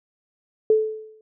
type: tone with exponential decay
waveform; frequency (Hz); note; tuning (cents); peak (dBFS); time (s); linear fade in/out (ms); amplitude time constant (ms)
sine; 435.1; A4; -19; -11; 0.7-1.21; 2; 110
effects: none